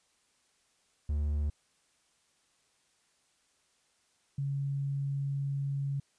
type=tone pair in turn; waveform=triangle / sine; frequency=73.8 / 139.32 Hz; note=D2 / C#3; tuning=+9 / +9 cents; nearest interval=major seventh; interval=1100 cents; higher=second; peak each=-26 / -30 dBFS; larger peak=first; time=1.09-1.5 / 4.38-6 s; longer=second; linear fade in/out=5 ms; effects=white hiss -71 dBFS RMS until 6.18 s + resampled to 22050 Hz